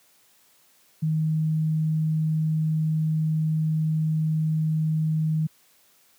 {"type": "tone", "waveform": "sine", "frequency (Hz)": 157, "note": "D#3", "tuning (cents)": 16, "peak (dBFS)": -20, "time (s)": [1.02, 5.47], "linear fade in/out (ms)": 10, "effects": ["white hiss -60 dBFS RMS until 6.18 s", "high-pass 100 Hz 12 dB/octave"]}